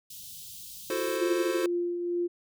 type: band-stop noise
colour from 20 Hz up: white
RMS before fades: -44 dBFS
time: 0.1-1.17 s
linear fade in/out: 5 ms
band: 190 to 3000 Hz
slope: 48 dB/octave
type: chord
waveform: square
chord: F# half-diminished seventh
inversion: third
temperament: equal with one note detuned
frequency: 336.6 / 370 / 440 / 523.3 Hz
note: E4 / F#4 / A4 / C5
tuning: +36 / 0 / 0 / 0 cents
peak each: -35 / -34 / -35 / -33 dBFS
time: 0.9-1.66 s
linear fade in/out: 2 ms
type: tone with tremolo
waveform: sine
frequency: 348.9 Hz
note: F4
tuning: 2 cents flat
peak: -25 dBFS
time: 1.19-2.28 s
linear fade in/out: 20 ms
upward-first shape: triangle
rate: 2.2 Hz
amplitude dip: 45%
effects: none